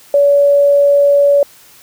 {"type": "tone", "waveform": "sine", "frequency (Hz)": 569, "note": "C#5", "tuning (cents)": 45, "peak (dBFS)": -6, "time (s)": [0.14, 1.43], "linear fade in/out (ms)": 2, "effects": ["white hiss -43 dBFS RMS until 1.82 s"]}